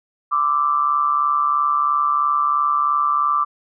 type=tone with amplitude modulation; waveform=sine; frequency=1174.7 Hz; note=D6; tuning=in tune; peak=-12 dBFS; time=0.31-3.45 s; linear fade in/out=20 ms; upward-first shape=sine; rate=143 Hz; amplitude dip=70%; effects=none